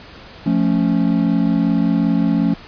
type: chord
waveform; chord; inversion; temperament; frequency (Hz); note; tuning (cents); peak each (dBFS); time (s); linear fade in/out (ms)
triangle; F augmented; none; equal; 174.61 / 220 / 277.2; F3 / A3 / C#4; 0 / 0 / 0; -16; 0.46-2.54; 5
effects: pink hiss -39 dBFS RMS until 2.67 s + resampled to 11025 Hz